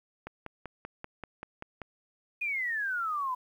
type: click train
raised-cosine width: 0.5 ms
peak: -24 dBFS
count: 9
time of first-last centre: 0.27-1.817 s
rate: 5.17 Hz
type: exponential sweep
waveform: sine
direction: down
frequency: 2489 to 987.8 Hz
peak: -29 dBFS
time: 2.41-3.35 s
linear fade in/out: 10 ms
effects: 10-bit